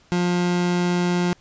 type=tone; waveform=30% pulse; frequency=176.9 Hz; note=F3; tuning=23 cents sharp; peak=-16 dBFS; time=0.12-1.33 s; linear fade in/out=0 ms; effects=pink hiss -56 dBFS RMS until 1.4 s + resampled to 16000 Hz